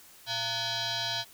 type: tone with frequency modulation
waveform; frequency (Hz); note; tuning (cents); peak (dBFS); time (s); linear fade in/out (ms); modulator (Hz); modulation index
sine; 116.54; A#2; 0; -29; 0.26-1.25; 50; 801; 6
effects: white hiss -54 dBFS RMS until 1.33 s